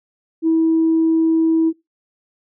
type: tone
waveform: sine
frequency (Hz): 324.4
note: E4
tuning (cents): -28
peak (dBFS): -11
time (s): 0.42-1.73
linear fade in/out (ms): 50
effects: noise-tail reverb RT60 0.2 s tail -21 dB re dry + tanh soft clip ceiling -8 dBFS

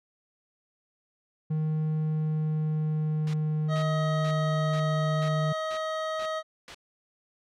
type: tone with pitch glide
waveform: triangle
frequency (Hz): 155.56 to 152.53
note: D#3 to D#3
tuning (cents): 0 to -34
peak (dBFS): -23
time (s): 1.5-5.53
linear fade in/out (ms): 10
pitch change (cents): -34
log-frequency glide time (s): 1.97-4.84
type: noise bursts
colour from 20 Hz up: white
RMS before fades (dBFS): -39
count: 8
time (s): 3.27-6.746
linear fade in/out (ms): 2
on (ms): 67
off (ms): 420
type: tone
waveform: 25% pulse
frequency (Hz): 632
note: D#5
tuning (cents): +27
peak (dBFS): -25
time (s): 3.68-6.43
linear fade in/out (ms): 50
effects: low-pass 4000 Hz 12 dB/octave

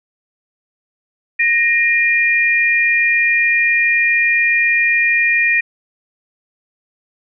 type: tone pair together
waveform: sine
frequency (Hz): 1864.7 / 2412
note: A#6 / D7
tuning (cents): 0 / +46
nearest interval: major third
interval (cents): 446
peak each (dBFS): -14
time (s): 1.39-5.61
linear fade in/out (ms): 10
effects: none

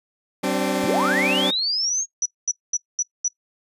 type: chord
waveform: 20% pulse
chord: G suspended fourth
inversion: none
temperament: equal with one note detuned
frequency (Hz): 190.97 / 261.6 / 293.7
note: G3 / C4 / D4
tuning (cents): -45 / 0 / 0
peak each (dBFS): -20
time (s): 0.43-1.51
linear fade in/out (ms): 10
type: linear sweep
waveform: sine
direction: up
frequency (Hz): 35.67 to 6645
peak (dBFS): -20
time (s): 0.83-2.06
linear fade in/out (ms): 50
type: tone bursts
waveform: sine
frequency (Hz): 5900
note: F#8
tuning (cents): -6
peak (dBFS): -18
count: 5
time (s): 2.22-3.28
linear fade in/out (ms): 2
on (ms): 36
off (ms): 220
effects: noise-tail reverb RT60 0.1 s tail -19 dB re dry + resampled to 32000 Hz

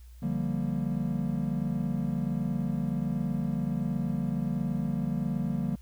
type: chord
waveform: triangle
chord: G minor seventh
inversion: second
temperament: equal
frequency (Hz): 146.83 / 174.61 / 196 / 233.1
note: D3 / F3 / G3 / Bb3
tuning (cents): 0 / 0 / 0 / 0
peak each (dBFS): -31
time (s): 0.22-5.76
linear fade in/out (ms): 10
effects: added 60 Hz sine -46 dBFS peak until 5.81 s + white hiss -64 dBFS RMS until 5.81 s

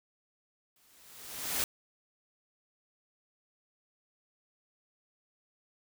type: noise with exponential growth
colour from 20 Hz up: white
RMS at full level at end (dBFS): -29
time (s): 0.76-1.64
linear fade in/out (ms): 2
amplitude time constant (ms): 190
effects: none

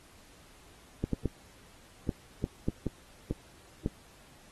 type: clicks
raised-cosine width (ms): 3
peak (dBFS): -16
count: 9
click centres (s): 1.04 / 1.133 / 1.257 / 2.092 / 2.441 / 2.685 / 2.867 / 3.31 / 3.861
effects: pink hiss -58 dBFS RMS until 4.51 s + AAC 32 kbps

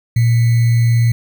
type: tone with sample-and-hold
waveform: sine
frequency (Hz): 117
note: A#2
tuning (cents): +7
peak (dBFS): -9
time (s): 0.16-1.12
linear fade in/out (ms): 5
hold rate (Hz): 2100
effects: none

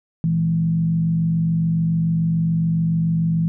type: tone with frequency modulation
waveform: sine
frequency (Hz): 164.81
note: E3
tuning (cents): 0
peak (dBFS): -16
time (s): 0.24-3.48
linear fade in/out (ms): 0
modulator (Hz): 47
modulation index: 0.47
effects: none

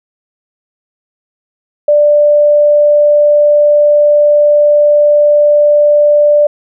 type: tone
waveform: sine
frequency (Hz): 590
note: D5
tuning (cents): +8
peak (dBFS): -4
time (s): 1.88-6.47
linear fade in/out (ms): 5
effects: none

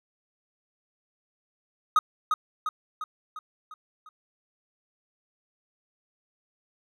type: tone with echo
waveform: triangle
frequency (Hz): 1255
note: D#6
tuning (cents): +15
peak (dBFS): -14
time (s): 1.96-1.99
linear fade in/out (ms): 2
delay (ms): 350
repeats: 6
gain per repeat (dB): -5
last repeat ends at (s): 4.09
effects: none

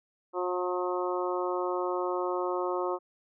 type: harmonic tone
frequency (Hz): 180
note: F#3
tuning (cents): -47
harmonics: 2 / 3 / 4 / 5 / 6 / 7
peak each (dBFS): -31 / -34 / -38 / -37 / -36 / -39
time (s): 0.33-2.99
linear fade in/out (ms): 50
effects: none

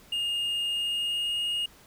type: tone with pitch glide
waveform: triangle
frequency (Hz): 2835 to 2858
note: F7 to F7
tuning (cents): +25 to +39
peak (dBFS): -25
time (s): 0.12-1.66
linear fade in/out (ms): 5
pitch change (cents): +14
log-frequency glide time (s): 0.66-1.43
effects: pink hiss -55 dBFS RMS until 1.86 s

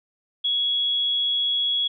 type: tone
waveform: sine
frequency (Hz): 3345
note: G#7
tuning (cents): +12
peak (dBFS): -20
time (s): 0.44-1.88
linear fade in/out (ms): 10
effects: none

